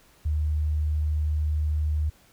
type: tone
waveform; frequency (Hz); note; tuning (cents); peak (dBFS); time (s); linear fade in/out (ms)
sine; 76.1; D#2; -38; -22; 0.25-2.1; 10
effects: pink hiss -58 dBFS RMS until 2.32 s